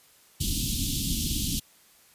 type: band-stop noise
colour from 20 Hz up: pink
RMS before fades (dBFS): -28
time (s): 0.4-1.6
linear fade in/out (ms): 10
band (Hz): 300 to 3000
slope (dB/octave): 48
effects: white hiss -58 dBFS RMS until 2.14 s + resampled to 32000 Hz